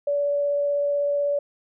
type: tone with vibrato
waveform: sine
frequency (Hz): 574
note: D5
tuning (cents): -40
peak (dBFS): -20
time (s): 0.07-1.39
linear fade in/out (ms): 5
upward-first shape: triangle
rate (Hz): 16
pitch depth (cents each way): 8
effects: none